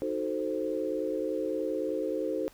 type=chord; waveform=sine; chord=D# diminished seventh; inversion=none; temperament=equal; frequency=311.1 / 370 / 440 / 523.3 Hz; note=D#4 / F#4 / A4 / C5; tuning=0 / 0 / 0 / 0 cents; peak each=-34 / -36 / -34 / -33 dBFS; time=0.02-2.48 s; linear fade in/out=0 ms; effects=pink hiss -58 dBFS RMS until 2.53 s